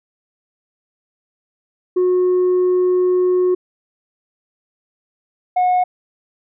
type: tone pair in turn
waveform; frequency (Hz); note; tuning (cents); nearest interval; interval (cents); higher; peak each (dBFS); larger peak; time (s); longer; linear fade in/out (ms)
sine; 364 / 727.6; F#4 / F#5; -28 / -29; octave; 1199; second; -10; neither; 1.96-3.55 / 5.56-5.84; first; 10
effects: tanh soft clip ceiling -11 dBFS